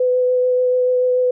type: tone with vibrato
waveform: sine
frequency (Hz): 502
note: B4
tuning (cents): +28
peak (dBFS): -13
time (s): 0-1.31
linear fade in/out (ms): 5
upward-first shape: triangle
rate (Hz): 6.9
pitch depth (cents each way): 13
effects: none